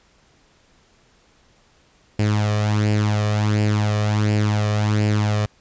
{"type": "tone with flanger", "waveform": "sawtooth", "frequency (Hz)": 105.4, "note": "G#2", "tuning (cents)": 26, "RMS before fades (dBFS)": -19, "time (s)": [2.19, 5.46], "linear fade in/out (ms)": 5, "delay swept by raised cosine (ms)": [0.4, 1.7], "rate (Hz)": 1.4, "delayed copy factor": 0.6, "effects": ["pink hiss -57 dBFS RMS until 5.6 s", "resampled to 16000 Hz"]}